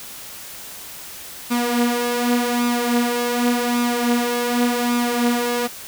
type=tone with flanger; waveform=sawtooth; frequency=241.1 Hz; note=B3; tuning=41 cents flat; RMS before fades=-20 dBFS; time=1.5-5.68 s; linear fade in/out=20 ms; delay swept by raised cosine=0.81 to 6.51 ms; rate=0.87 Hz; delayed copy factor=+0.6; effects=white hiss -36 dBFS RMS until 5.87 s